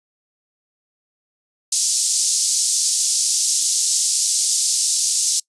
white band-pass noise, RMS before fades -19 dBFS, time 1.72-5.4 s, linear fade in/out 5 ms, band 5000 to 8600 Hz, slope 24 dB/octave, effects noise-tail reverb RT60 0.1 s tail -25 dB re dry + resampled to 24000 Hz

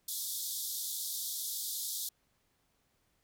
white band-pass noise, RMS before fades -38 dBFS, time 0.08-2.09 s, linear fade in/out 5 ms, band 3400 to 16000 Hz, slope 96 dB/octave, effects pink hiss -75 dBFS RMS until 3.23 s

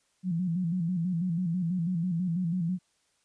sine tone with vibrato, 174.61 Hz, F3, in tune, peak -26 dBFS, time 0.23-2.79 s, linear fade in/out 50 ms, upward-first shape square, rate 6.1 Hz, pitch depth 89 cents each way, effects white hiss -71 dBFS RMS until 3.24 s + resampled to 22050 Hz

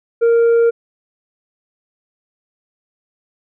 triangle tone with tanh clipping, 464.9 Hz, A#4, 5 cents flat, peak -10 dBFS, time 0.21-0.71 s, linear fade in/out 20 ms, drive 8 dB, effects none

